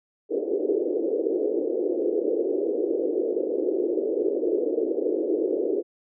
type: band-pass noise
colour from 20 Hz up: pink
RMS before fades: -25 dBFS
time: 0.29-5.83 s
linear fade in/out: 50 ms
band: 330 to 490 Hz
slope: 48 dB/octave
effects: none